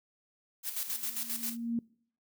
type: noise with tremolo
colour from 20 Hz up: blue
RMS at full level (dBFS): -34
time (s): 0.63-1.57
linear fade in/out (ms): 50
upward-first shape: square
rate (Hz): 7.5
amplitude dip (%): 60
type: tone with exponential growth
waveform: sine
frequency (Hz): 233.1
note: A#3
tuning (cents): 0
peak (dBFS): -27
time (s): 0.87-1.79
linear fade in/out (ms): 2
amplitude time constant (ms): 200
effects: noise-tail reverb RT60 0.6 s tail -24 dB re dry